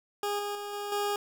20% pulse tone with level steps, 409.8 Hz, G#4, 23 cents flat, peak -24 / -27 / -31 / -29 / -23 dBFS, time 0.23-1.16 s, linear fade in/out 2 ms, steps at 0.39 / 0.55 / 0.73 / 0.92 s, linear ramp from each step 2 ms, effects 10-bit

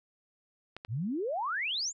clicks, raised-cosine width 0.3 ms, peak -25 dBFS, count 2, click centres 0.766 / 0.849 s
sine exponential sweep, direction up, 98 to 7500 Hz, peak -30 dBFS, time 0.88-1.93 s, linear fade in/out 50 ms
effects none

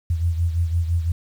sine beating tone pair, 83.6 / 89.5 Hz, E2 / F2, +25 / +43 cents, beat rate 5.9 Hz, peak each -19 / -26 dBFS, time 0.1-1.12 s, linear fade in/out 5 ms, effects 8-bit

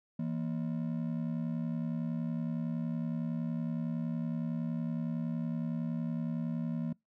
triangle ring-modulated tone, 200 Hz, G3, 35 cents sharp, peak -27 dBFS, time 0.19-6.93 s, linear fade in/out 5 ms, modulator 35.4 Hz, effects noise-tail reverb RT60 0.2 s tail -25 dB re dry

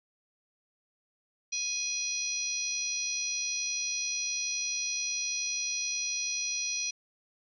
harmonic tone, 830.6 Hz, G#5, in tune, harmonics 3 / 4 / 5 / 6 / 7, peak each -37 / -44 / -38 / -44 / -32 dBFS, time 1.52-6.91 s, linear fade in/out 10 ms, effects none

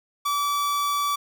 45% pulse tone, 1153 Hz, D6, 32 cents flat, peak -22 dBFS, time 0.25-1.16 s, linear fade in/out 10 ms, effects none

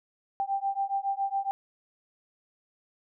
sine beating tone pair, 784 / 791.2 Hz, G5 / G5, 0 / +16 cents, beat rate 7.2 Hz, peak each -30 dBFS, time 0.4-1.51 s, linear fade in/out 0 ms, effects none

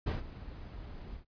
brown noise with ADSR envelope, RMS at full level -29 dBFS, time 0.06-1.25 s, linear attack 13 ms, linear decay 150 ms, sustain -16 dB, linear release 110 ms, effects noise-tail reverb RT60 0.1 s tail -22 dB re dry + resampled to 11025 Hz

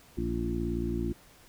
harmonic tone with a mistuned harmonic, 58.27 Hz, A#1, in tune, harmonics 1 / 2 / 3 / 4 / 5 / 6, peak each -34 / -37 / -38 / -35 / -38 / -34 dBFS, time 0.17-1.13 s, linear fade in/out 10 ms, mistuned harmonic 6, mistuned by -24 cents, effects pink hiss -57 dBFS RMS until 1.48 s

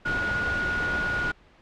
sine tone in noise, 1444 Hz, F#6, 43 cents flat, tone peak -25 dBFS, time 0.05-1.32 s, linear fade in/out 10 ms, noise pink, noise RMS -31 dBFS, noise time 0.05-1.32 s, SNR +3 dB, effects pink hiss -56 dBFS RMS until 1.61 s + low-pass 3000 Hz 12 dB/octave

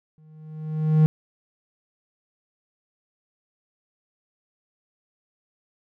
triangle tone with exponential growth, 155.56 Hz, D#3, in tune, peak -9 dBFS, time 0.18-1.06 s, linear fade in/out 0 ms, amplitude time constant 190 ms, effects none

